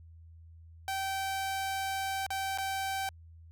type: tone with dropouts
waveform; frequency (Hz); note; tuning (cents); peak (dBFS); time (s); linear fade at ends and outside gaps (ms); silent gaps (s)
sawtooth; 775; G5; -20; -28; 0.88-3.09; 1; 2.265-2.304 / 2.576-2.584
effects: added 82 Hz sine -50 dBFS peak until 3.51 s